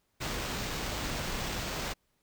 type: noise with sample-and-hold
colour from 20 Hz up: pink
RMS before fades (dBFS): -35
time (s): 0.2-1.94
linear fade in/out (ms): 20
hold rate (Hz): 11025
effects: pink hiss -75 dBFS RMS until 2.22 s